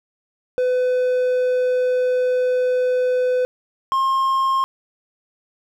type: tone pair in turn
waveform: triangle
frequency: 503 / 1067.9 Hz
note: B4 / C6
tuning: +32 / +35 cents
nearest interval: octave + minor second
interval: 1303 cents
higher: second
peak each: -14 dBFS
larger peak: neither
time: 0.58-3.45 / 3.92-4.64 s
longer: first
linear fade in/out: 0 ms
effects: none